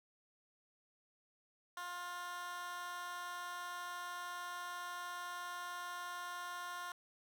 15% pulse tone with high-pass filter, 353.8 Hz, F4, 23 cents sharp, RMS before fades -45 dBFS, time 1.77-6.92 s, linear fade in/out 2 ms, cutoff 1100 Hz, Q 1.7, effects none

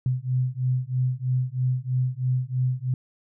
sine beating tone pair, 126 / 129.1 Hz, B2 / C3, +35 / -23 cents, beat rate 3.1 Hz, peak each -25 / -25 dBFS, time 0.06-2.94 s, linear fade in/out 2 ms, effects none

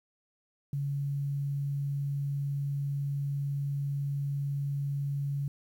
sine tone, 141 Hz, C#3, 30 cents sharp, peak -29 dBFS, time 0.73-5.48 s, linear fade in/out 2 ms, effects 10-bit

